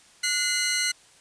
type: tone pair together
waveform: 15% pulse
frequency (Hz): 1454 / 2059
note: F#6 / C7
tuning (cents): -31 / -28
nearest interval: tritone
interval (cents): 603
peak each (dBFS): -22 / -18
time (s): 0.23-0.92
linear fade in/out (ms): 10
effects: white hiss -55 dBFS RMS until 1.2 s + resampled to 22050 Hz